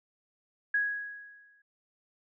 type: tone with exponential decay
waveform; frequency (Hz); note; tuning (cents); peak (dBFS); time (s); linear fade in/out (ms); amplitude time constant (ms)
sine; 1661.2; G#6; 0; -23; 0.74-1.62; 5; 190
effects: none